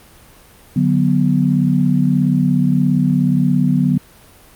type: chord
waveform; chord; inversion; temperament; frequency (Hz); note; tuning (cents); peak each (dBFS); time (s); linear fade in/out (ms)
sine; B minor; first; just; 148.16 / 185.21 / 246.9; D3 / F#3 / B3; +16 / +2 / 0; -16; 0.76-3.98; 5
effects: pink hiss -45 dBFS RMS until 4.55 s + Opus 32 kbps